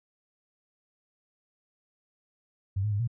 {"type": "tone with pitch steps", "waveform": "sine", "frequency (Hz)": [97.1, 106, 101.8, 118.5], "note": ["G2", "G#2", "G#2", "A#2"], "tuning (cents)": [-16, 36, -34, 29], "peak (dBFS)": -25, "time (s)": [2.76, 3.076], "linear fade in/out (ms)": 10, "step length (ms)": 79, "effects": []}